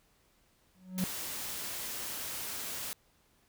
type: tone with exponential growth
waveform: triangle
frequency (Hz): 185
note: F#3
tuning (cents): 0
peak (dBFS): -24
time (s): 0.75-1.04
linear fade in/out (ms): 0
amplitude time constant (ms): 62
type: noise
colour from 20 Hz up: white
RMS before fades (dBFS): -39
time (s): 0.98-2.93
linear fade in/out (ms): 0
effects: pink hiss -69 dBFS RMS until 3.48 s